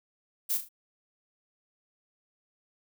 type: noise with echo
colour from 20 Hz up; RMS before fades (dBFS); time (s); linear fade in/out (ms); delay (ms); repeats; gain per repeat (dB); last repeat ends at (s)
violet; -28; 0.49-0.58; 20; 37; 3; -8; 0.691
effects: none